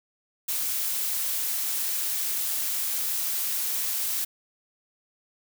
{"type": "noise", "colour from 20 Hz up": "blue", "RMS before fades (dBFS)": -28, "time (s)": [0.48, 4.25], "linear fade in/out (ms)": 10, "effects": []}